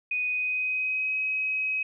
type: tone with pitch glide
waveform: sine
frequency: 2489 to 2540 Hz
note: D#7 to D#7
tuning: 0 to +35 cents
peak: -25 dBFS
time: 0.11-1.83 s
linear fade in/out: 5 ms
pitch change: +35 cents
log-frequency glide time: 0.26-1.16 s
effects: none